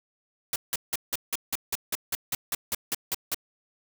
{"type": "noise bursts", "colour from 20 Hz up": "white", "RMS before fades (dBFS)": -28, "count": 15, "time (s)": [0.53, 3.345], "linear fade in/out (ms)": 2, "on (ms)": 29, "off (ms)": 170, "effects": []}